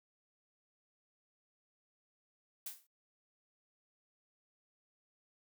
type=noise with exponential decay; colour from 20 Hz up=blue; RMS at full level=-39 dBFS; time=2.66-2.87 s; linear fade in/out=5 ms; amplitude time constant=45 ms; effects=noise-tail reverb RT60 0.1 s tail -21 dB re dry